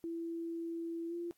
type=tone with pitch glide; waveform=sine; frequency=333.8 to 343.6 Hz; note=E4 to F4; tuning=+22 to -28 cents; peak=-37 dBFS; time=0.04-1.31 s; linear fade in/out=0 ms; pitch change=+50 cents; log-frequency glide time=1.08-1.14 s; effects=white hiss -75 dBFS RMS until 1.37 s + AAC 64 kbps